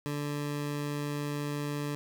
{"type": "tone", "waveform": "20% pulse", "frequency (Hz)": 145.9, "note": "D3", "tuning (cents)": -11, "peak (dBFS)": -27, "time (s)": [0.06, 1.95], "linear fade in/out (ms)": 0, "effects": []}